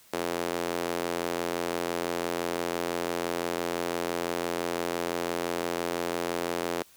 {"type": "tone with high-pass filter", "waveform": "sawtooth", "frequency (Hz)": 85.9, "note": "F2", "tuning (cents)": -28, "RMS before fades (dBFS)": -31, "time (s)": [0.13, 6.83], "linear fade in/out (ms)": 5, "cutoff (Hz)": 400, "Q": 1.4, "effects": ["white hiss -57 dBFS RMS until 6.96 s"]}